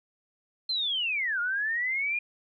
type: linear two-way sweep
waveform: sine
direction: down then up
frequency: 4186 to 1396.9 to 2444 Hz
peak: -26 dBFS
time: 0.69-2.19 s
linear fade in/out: 5 ms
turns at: 1.4 s
effects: none